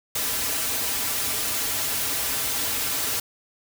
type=noise with comb filter; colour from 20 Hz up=white; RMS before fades=-26 dBFS; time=0.15-3.2 s; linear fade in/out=5 ms; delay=5.5 ms; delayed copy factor=-0.85; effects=none